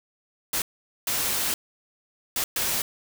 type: noise bursts at uneven times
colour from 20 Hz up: white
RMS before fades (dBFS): -26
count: 4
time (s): 0.53-0.62 / 1.07-1.54 / 2.36-2.44 / 2.56-2.82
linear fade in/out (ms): 2
effects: none